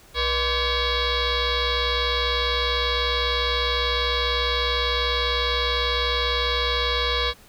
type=tone with frequency modulation; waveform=sine; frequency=1696 Hz; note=G#6; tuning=36 cents sharp; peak=-20 dBFS; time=0.14-7.34 s; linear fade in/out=50 ms; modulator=545 Hz; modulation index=4.8; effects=pink hiss -51 dBFS RMS until 7.48 s